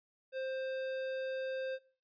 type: tone with tanh clipping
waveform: sine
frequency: 525 Hz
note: C5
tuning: 6 cents sharp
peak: -38 dBFS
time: 0.32-1.79 s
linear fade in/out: 50 ms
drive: 17 dB
effects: noise-tail reverb RT60 0.4 s tail -20 dB re dry + resampled to 11025 Hz